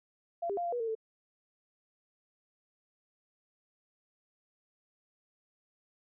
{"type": "tone with pitch steps", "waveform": "sine", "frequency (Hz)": [684, 399.8, 697, 690, 484.6, 454.8, 442.9], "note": ["F5", "G4", "F5", "F5", "B4", "A#4", "A4"], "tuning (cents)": [-36, 34, -4, -21, -33, -43, 11], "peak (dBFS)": -31, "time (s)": [0.42, 0.952], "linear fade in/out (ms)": 10, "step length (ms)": 76, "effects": []}